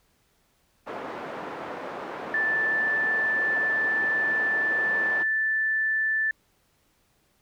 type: band-pass noise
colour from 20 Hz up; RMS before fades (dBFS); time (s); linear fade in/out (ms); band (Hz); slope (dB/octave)
pink; -36; 0.86-5.24; 20; 380 to 1300; 12
type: tone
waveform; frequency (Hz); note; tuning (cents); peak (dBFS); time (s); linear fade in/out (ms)
sine; 1760; A6; 0; -22; 2.34-6.31; 2
effects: pink hiss -67 dBFS RMS until 7.41 s